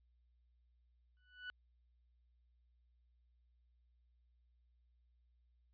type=tone with exponential growth; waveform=35% pulse; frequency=1485 Hz; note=F#6; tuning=6 cents sharp; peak=-40 dBFS; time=1.17-1.5 s; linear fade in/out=0 ms; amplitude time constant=70 ms; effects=added 60 Hz sine -70 dBFS peak until 5.73 s + resampled to 11025 Hz